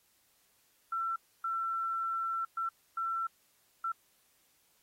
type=tone bursts at uneven times; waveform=sine; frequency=1345 Hz; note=E6; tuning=34 cents sharp; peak=-31 dBFS; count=5; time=0.92-1.16 / 1.44-2.45 / 2.57-2.69 / 2.97-3.27 / 3.84-3.92 s; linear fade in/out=5 ms; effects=white hiss -70 dBFS RMS until 4.82 s + AAC 48 kbps